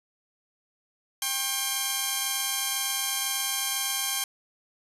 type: tone cluster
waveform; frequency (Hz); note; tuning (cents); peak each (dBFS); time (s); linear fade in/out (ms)
5% pulse; 795 / 1082 / 3158; G5 / C#6 / G7; +24 / -42 / +12; -20; 1.22-4.24; 2
effects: resampled to 32000 Hz + 9-bit